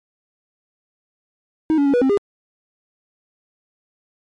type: tone with pitch steps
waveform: triangle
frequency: 315.8 / 283.9 / 279 / 487.5 / 265.4 / 404.9 Hz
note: D#4 / C#4 / C#4 / B4 / C4 / G#4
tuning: +26 / +41 / +11 / -23 / +25 / -44 cents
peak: -11 dBFS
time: 1.7-2.174 s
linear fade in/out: 0 ms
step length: 79 ms
effects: MP3 48 kbps